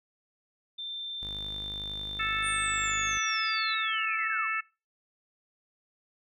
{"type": "tone with pitch glide", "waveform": "sine", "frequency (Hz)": [3571, 3510], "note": ["A7", "A7"], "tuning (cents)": [25, -5], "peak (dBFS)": -35, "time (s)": [0.78, 3.75], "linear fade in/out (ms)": 10, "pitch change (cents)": -30, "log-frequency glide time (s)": [2.67, 2.93]}
{"type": "tone", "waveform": "sawtooth", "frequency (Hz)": 51, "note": "G#1", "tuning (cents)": -31, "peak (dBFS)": -38, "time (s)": [1.22, 3.19], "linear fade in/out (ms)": 5}
{"type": "harmonic tone", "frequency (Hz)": 440, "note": "A4", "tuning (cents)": 0, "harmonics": [3, 4, 5, 6], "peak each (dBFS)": [-32, -33, -34, -35], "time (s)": [2.19, 4.61], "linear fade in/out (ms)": 10}
{"type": "linear sweep", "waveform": "sine", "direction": "down", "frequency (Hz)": [9040, 1008], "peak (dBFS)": -34, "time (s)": [2.42, 4.48], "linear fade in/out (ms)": 50}
{"effects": ["noise-tail reverb RT60 0.3 s tail -23 dB re dry"]}